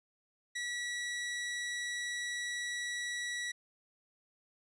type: tone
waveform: sawtooth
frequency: 1938 Hz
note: B6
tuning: 33 cents flat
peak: -32 dBFS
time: 0.55-3.52 s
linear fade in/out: 10 ms
effects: resampled to 22050 Hz